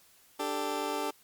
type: chord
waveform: 20% pulse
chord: D suspended fourth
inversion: none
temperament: just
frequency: 293.7 / 391.6 / 440.5 Hz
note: D4 / G4 / A4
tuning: 0 / -2 / +2 cents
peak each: -31 dBFS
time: 0.39-1.11 s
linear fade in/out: 10 ms
effects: white hiss -61 dBFS RMS until 1.23 s + MP3 96 kbps